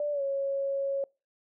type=tone with pitch glide; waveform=sine; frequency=587.3 to 551.1 Hz; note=D5 to C#5; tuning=0 to -10 cents; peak=-27 dBFS; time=0-1.04 s; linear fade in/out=2 ms; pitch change=-110 cents; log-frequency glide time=0.12-0.22 s; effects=noise-tail reverb RT60 0.3 s tail -26 dB re dry